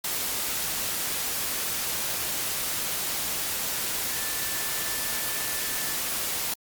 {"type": "tone in noise", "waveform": "sine", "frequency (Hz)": 1760, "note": "A6", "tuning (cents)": 0, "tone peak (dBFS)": -40, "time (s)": [4.11, 5.94], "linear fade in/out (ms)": 5, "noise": "white", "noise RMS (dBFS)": -29, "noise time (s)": [0.04, 6.54], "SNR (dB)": -14, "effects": ["Opus 48 kbps"]}